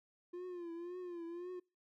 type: tone with vibrato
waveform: triangle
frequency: 349.2 Hz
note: F4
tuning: in tune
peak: -40 dBFS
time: 0.33-1.6 s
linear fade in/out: 10 ms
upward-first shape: triangle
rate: 1.9 Hz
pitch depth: 89 cents each way
effects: noise-tail reverb RT60 0.3 s tail -26 dB re dry + MP3 96 kbps